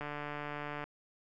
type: click train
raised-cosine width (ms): 0.5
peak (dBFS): -25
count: 123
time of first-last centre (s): 0.01-0.84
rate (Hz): 147
effects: none